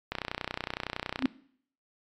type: click train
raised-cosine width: 0.3 ms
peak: -15 dBFS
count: 36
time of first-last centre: 0.12-1.256 s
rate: 30.8 Hz
type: tone with exponential growth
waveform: sine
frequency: 261.6 Hz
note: C4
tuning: in tune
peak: -18 dBFS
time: 1.18-1.26 s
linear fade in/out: 5 ms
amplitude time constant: 17 ms
effects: noise-tail reverb RT60 0.6 s tail -19 dB re dry + MP3 96 kbps